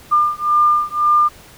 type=beating tone pair; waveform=sine; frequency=1200 / 1201.9 Hz; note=D6 / D6; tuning=+37 / +40 cents; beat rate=1.9 Hz; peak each=-15 dBFS; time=0.11-1.29 s; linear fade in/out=20 ms; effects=pink hiss -43 dBFS RMS until 1.57 s